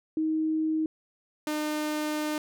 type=tone pair in turn; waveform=sine / sawtooth; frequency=314.9 / 303.3 Hz; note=D#4 / D#4; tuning=+21 / -44 cents; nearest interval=minor second; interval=65 cents; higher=first; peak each=-24 dBFS; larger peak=neither; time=0.17-0.86 / 1.47-2.38 s; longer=second; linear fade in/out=2 ms; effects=none